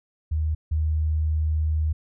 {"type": "tone pair in turn", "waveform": "sine", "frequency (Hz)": [77.78, 77.78], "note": ["D#2", "D#2"], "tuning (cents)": [0, 0], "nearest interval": "unison", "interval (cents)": 0, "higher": "neither", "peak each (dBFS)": [-21, -20], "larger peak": "second", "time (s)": [[0.31, 0.55], [0.71, 1.93]], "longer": "second", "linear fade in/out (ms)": 10, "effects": []}